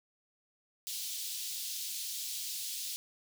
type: high-pass noise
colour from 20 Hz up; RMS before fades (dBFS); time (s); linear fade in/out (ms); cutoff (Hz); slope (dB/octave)
pink; -39; 0.87-2.96; 0; 3500; 24
effects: none